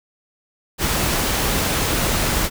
pink noise, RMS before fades -20 dBFS, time 0.78-2.5 s, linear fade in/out 50 ms, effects none

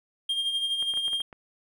triangle tone with tremolo, 3211 Hz, G7, 41 cents sharp, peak -22 dBFS, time 0.29-1.22 s, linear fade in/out 5 ms, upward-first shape sine, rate 12 Hz, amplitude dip 50%
clicks, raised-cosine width 0.5 ms, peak -29 dBFS, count 7, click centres 0.826 / 0.938 / 0.974 / 1.081 / 1.132 / 1.204 / 1.328 s
effects none

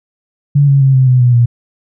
sine tone with pitch steps, 143 / 138.77 / 134.66 / 130.68 / 126.81 / 123.06 / 119.42 Hz, D3 / C#3 / C#3 / C3 / B2 / B2 / A#2, -46 / +2 / -50 / -2 / +46 / -6 / +42 cents, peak -5 dBFS, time 0.55-1.46 s, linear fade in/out 10 ms, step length 130 ms, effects none

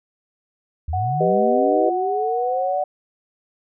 sine linear sweep, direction up, 70.4 to 597 Hz, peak -22 dBFS, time 0.88-2.84 s, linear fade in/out 5 ms
sine tone, 740 Hz, F#5, in tune, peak -21 dBFS, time 0.93-2.84 s, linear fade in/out 5 ms
sine chord, G augmented, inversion none, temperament equal, 392 / 493.9 / 622.3 Hz, G4 / B4 / D#5, 0 / 0 / 0 cents, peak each -21 / -21 / -20 dBFS, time 1.2-1.9 s, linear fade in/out 10 ms
effects none

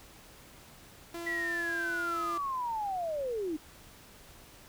sawtooth tone, 339.8 Hz, F4, 47 cents flat, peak -34 dBFS, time 1.14-2.38 s, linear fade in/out 5 ms
sine linear sweep, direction down, 1975.5 to 293.7 Hz, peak -31 dBFS, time 1.26-3.57 s, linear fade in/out 10 ms
effects pink hiss -54 dBFS RMS until 4.68 s

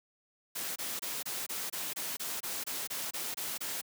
white noise bursts, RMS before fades -37 dBFS, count 14, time 0.55-3.815 s, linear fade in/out 10 ms, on 210 ms, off 25 ms, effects high-pass 150 Hz 12 dB/octave

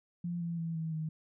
sine tone with pitch steps, 173.3 / 169.15 / 165.09 / 161.14 / 157.27 Hz, F3 / E3 / E3 / E3 / D#3, -13 / +45 / +3 / -39 / +19 cents, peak -33 dBFS, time 0.24-1.09 s, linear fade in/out 5 ms, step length 170 ms, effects none

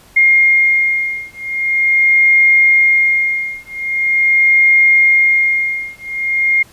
sine beating tone pair, 2129 / 2129.43 Hz, C7 / C7, +30 / +30 cents, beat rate 0.43 Hz, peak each -12 dBFS, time 0.16-6.63 s, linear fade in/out 10 ms, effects pink hiss -45 dBFS RMS until 6.72 s + resampled to 32000 Hz

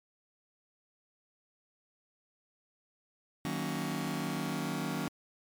sawtooth chord, D# minor seventh, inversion none, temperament just, 155.56 / 186.68 / 233.3 / 280 Hz, D#3 / F#3 / A#3 / C#4, 0 / +16 / +2 / +18 cents, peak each -34 dBFS, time 3.45-5.08 s, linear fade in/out 0 ms, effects MP3 96 kbps

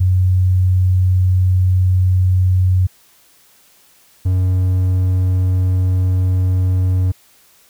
sine / triangle tone pair in turn, 92.3 / 92.3 Hz, F#2 / F#2, -4 / -4 cents, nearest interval unison, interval 0 cents, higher neither, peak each -10 dBFS, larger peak neither, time 0-2.87 / 4.25-7.12 s, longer neither, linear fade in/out 10 ms, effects white hiss -51 dBFS RMS until 7.69 s

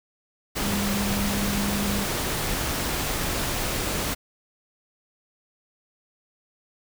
sine tone in noise, 201.7 Hz, G3, 50 cents sharp, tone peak -26 dBFS, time 0.61-2.05 s, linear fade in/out 20 ms, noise pink, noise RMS -27 dBFS, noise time 0.55-4.15 s, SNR -2 dB, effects none

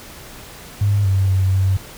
sine tone with pitch steps, 101.5 / 96.3 / 94.7 / 95.5 Hz, G#2 / G2 / F#2 / G2, -39 / -30 / +41 / -45 cents, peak -13 dBFS, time 0.81-1.77 s, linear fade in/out 5 ms, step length 240 ms, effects pink hiss -38 dBFS RMS until 1.97 s

